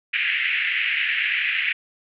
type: band-pass noise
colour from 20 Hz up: pink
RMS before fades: -23 dBFS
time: 0.13-1.73 s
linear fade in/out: 10 ms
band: 1800 to 2800 Hz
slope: 48 dB/octave
effects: none